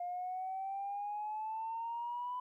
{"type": "exponential sweep", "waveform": "sine", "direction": "up", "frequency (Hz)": [704, 1000], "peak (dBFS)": -36, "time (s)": [0, 2.4], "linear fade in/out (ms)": 5, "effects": ["tanh soft clip ceiling -32 dBFS", "13-bit"]}